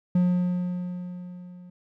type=tone with level ramp; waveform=triangle; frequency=179 Hz; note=F3; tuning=43 cents sharp; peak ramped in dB=-15 to -41 dBFS; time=0.15-1.7 s; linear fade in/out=5 ms; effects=none